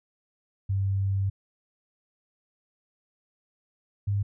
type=tone pair in turn; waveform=sine; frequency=97.6 / 100.87 Hz; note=G2 / G2; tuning=-7 / +50 cents; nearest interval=minor second; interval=57 cents; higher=second; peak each=-23 dBFS; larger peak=neither; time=0.69-1.3 / 4.07-4.23 s; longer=first; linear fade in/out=10 ms; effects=none